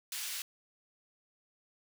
pink high-pass noise, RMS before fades -39 dBFS, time 0.12-0.42 s, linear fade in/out 2 ms, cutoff 2700 Hz, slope 12 dB/octave, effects none

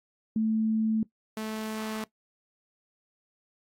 sine / sawtooth tone pair in turn, 220 / 218 Hz, A3 / A3, 0 / -16 cents, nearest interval unison, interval 16 cents, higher first, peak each -23 / -28 dBFS, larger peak first, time 0.36-1.03 / 1.37-2.04 s, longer neither, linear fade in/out 2 ms, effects noise-tail reverb RT60 0.1 s tail -18 dB re dry + AAC 48 kbps

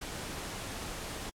pink noise, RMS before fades -40 dBFS, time 0.01-1.3 s, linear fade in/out 10 ms, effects low-pass 11000 Hz 12 dB/octave + AAC 64 kbps

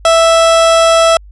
30% pulse tone, 659.3 Hz, E5, in tune, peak -3 dBFS, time 0.05-1.17 s, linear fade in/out 2 ms, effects added 50 Hz sine -33 dBFS peak until 1.31 s + resampled to 24000 Hz

